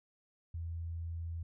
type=tone; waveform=sine; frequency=83.5 Hz; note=E2; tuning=23 cents sharp; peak=-37 dBFS; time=0.54-1.43 s; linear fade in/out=5 ms; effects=none